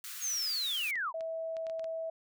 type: high-pass noise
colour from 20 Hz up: white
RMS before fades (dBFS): -43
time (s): 0.04-0.91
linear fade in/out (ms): 2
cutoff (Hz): 1200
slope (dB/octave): 48
type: linear sweep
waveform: sine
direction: down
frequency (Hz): 6680 to 880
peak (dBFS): -31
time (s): 0.2-1.13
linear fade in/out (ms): 50
type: clicks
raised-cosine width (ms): 0.2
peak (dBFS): -33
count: 7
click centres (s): 0.956 / 1.208 / 1.568 / 1.668 / 1.698 / 1.795 / 1.843
type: tone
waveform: sine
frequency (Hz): 651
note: E5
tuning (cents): -22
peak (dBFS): -34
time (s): 1.14-2.1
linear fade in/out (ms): 5
effects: none